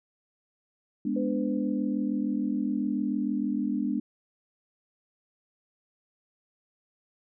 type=chord; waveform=sine; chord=G# diminished; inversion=none; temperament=equal; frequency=207.7 / 246.9 / 293.7 Hz; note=G#3 / B3 / D4; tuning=0 / 0 / 0 cents; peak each=-30 dBFS; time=1.05-4 s; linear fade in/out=5 ms
type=tone with exponential decay; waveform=sine; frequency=505 Hz; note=B4; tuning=39 cents sharp; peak=-30 dBFS; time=1.16-3.51 s; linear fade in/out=5 ms; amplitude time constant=510 ms
effects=none